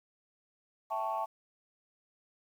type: chord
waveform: sine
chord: A dominant seventh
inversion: second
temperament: equal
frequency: 659.3 / 784 / 880 / 1108.7 Hz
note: E5 / G5 / A5 / C#6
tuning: 0 / 0 / 0 / 0 cents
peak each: -37 / -38 / -34 / -37 dBFS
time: 0.9-1.26 s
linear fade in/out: 20 ms
effects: tanh soft clip ceiling -24 dBFS + 10-bit